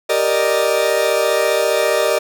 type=chord; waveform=40% pulse; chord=Eb major seventh; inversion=first; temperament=equal; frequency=392 / 466.2 / 587.3 / 622.3 Hz; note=G4 / Bb4 / D5 / Eb5; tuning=0 / 0 / 0 / 0 cents; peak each=-22 / -19 / -18 / -18 dBFS; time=0.09-2.19 s; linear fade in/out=10 ms; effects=none